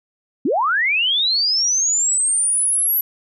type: linear sweep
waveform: sine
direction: up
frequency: 220 to 11840 Hz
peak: -15 dBFS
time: 0.45-3.01 s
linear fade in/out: 5 ms
effects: none